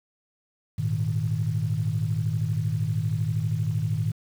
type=chord; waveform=sine; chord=Ab suspended second; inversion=none; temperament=equal; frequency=103.83 / 116.54 / 155.56 Hz; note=Ab2 / Bb2 / Eb3; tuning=0 / 0 / 0 cents; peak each=-27 dBFS; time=0.78-4.12 s; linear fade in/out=10 ms; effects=tanh soft clip ceiling -14 dBFS + 8-bit